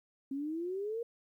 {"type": "exponential sweep", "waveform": "sine", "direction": "up", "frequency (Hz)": [266.8, 476.9], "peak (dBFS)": -34, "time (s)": [0.31, 1.03], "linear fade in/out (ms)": 5, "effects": ["12-bit"]}